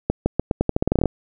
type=accelerating click train; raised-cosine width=2 ms; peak=-4 dBFS; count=15; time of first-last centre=0.1-1.057 s; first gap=160 ms; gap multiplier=0.85; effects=none